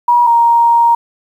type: tone pair in turn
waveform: sine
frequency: 960 / 935.9 Hz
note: B5 / A#5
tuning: -49 / +7 cents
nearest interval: unison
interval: 44 cents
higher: first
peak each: -6 dBFS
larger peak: neither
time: 0.08-0.27 / 0.27-0.95 s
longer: second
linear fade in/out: 5 ms
effects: 7-bit